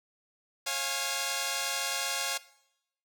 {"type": "chord", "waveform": "5% pulse", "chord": "Db major", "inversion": "none", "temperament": "equal with one note detuned", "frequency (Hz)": [544.5, 698.5, 830.6], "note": ["Db5", "F5", "Ab5"], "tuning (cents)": [-31, 0, 0], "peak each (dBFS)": -23, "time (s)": [0.66, 2.38], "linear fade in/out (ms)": 10, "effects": ["noise-tail reverb RT60 0.8 s tail -19 dB re dry"]}